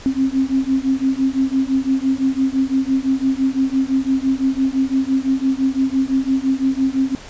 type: beating tone pair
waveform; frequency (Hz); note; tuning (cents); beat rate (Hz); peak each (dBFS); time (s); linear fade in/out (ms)
sine; 263.2 / 269.1; C4 / C4; +10 / +49; 5.9; -18; 0.06-7.15; 0
effects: pink hiss -38 dBFS RMS until 7.29 s + resampled to 16000 Hz